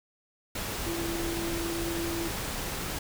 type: tone in noise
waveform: sine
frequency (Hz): 336.8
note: E4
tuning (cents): +37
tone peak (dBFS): -32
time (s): 0.86-2.28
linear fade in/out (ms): 5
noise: pink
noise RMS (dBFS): -34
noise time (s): 0.55-2.99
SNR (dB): -1
effects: none